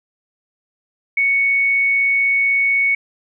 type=tone; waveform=sine; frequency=2221 Hz; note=C#7; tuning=3 cents sharp; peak=-13 dBFS; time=1.17-2.95 s; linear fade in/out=5 ms; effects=none